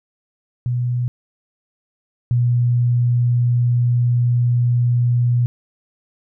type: tone pair in turn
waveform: sine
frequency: 122.7 / 121.29 Hz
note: B2 / B2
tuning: -11 / -31 cents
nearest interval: unison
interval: 20 cents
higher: first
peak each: -17 / -13 dBFS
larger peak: second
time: 0.66-1.08 / 2.31-5.46 s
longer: second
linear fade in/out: 0 ms
effects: none